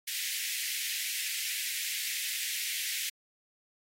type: high-pass noise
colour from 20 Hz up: pink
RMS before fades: -35 dBFS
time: 0.07-3.1 s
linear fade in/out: 10 ms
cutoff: 1900 Hz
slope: 48 dB/octave
effects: AAC 48 kbps